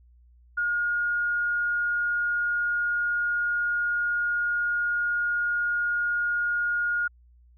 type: tone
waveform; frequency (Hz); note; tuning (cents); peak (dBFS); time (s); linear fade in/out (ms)
sine; 1429; F6; +39; -23; 0.57-7.08; 10
effects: added 60 Hz sine -53 dBFS peak until 7.57 s